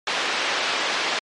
white band-pass noise, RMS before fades -24 dBFS, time 0.07-1.19 s, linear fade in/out 2 ms, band 370 to 3600 Hz, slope 12 dB/octave, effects low-pass 6000 Hz 12 dB/octave + MP3 48 kbps

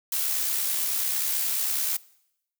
blue noise with amplitude modulation, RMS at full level -25 dBFS, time 0.12-1.97 s, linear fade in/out 5 ms, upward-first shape sine, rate 69.2 Hz, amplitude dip 35%, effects noise-tail reverb RT60 0.8 s tail -22 dB re dry

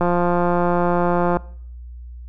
click train, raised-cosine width 1 ms, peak -6 dBFS, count 239, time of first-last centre 0.01-1.37 s, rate 175 Hz, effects noise-tail reverb RT60 0.6 s tail -22 dB re dry + added 60 Hz sine -33 dBFS peak until 2.28 s

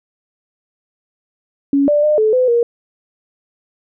sine tone with pitch steps, 279.7 / 589 / 604 / 433.7 / 507 / 472 Hz, C#4 / D5 / D5 / A4 / B4 / A#4, +16 / +5 / +48 / -25 / +45 / +22 cents, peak -10 dBFS, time 1.73-2.63 s, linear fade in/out 2 ms, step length 150 ms, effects none

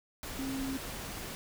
sine tone in noise, 268.1 Hz, C4, 42 cents sharp, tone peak -34 dBFS, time 0.39-0.77 s, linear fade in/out 0 ms, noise pink, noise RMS -41 dBFS, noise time 0.23-1.35 s, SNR +4 dB, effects none

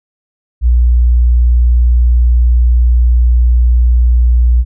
sine tone, 60.1 Hz, B1, 46 cents flat, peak -5 dBFS, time 0.61-4.65 s, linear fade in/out 50 ms, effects none

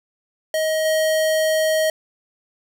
square tone with level steps, 630 Hz, D#5, 21 cents sharp, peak -19 / -17 dBFS, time 0.54-1.9 s, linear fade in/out 2 ms, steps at 0.85 s, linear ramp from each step 5 ms, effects none

